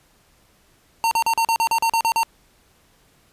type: tone bursts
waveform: square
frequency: 912 Hz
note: A#5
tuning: 38 cents flat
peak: -17 dBFS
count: 11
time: 1.04-2.232 s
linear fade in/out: 0 ms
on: 72 ms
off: 40 ms
effects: pink hiss -58 dBFS RMS until 3.32 s + resampled to 32000 Hz